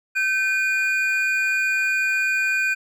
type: tone pair together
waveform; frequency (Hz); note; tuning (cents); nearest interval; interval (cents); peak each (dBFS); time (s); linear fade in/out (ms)
triangle; 1541 / 2444; G6 / D#7; -30 / -32; minor sixth; 798; -20 / -20; 0.15-2.75; 20
effects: none